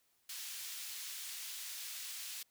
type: high-pass noise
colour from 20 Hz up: pink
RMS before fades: -45 dBFS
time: 0.29-2.43 s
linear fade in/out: 5 ms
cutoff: 3100 Hz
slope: 12 dB/octave
effects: white hiss -75 dBFS RMS until 2.5 s